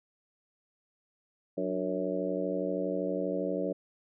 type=harmonic tone with a mistuned harmonic; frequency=92.5 Hz; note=F#2; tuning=in tune; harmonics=2 / 3 / 4 / 5 / 6 / 7; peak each=-37 / -35 / -38 / -36 / -34 / -40 dBFS; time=1.57-3.73 s; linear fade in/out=10 ms; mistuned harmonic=3; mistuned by=+100 cents; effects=none